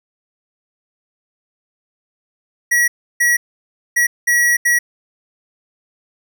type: tone bursts at uneven times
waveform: square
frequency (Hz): 1921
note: B6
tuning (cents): -48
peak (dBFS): -12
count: 5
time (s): 2.71-2.88 / 3.2-3.37 / 3.96-4.07 / 4.27-4.57 / 4.65-4.79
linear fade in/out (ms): 10
effects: none